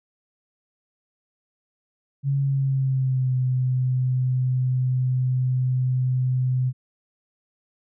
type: tone with pitch glide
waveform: sine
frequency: 138.59 to 127.82 Hz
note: C#3 to C3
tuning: 0 to -40 cents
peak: -19 dBFS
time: 2.23-6.73 s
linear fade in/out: 50 ms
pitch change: -140 cents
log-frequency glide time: 2.39-3.34 s
effects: none